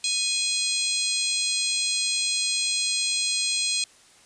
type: harmonic tone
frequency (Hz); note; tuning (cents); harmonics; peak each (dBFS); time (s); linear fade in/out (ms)
830.6; G#5; 0; 3 / 4 / 5 / 6 / 7 / 8 / 9 / 10; -31 / -31 / -27 / -35 / -39 / -32 / -35 / -30; 0.04-3.84; 2
effects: white hiss -54 dBFS RMS until 4.25 s + resampled to 22050 Hz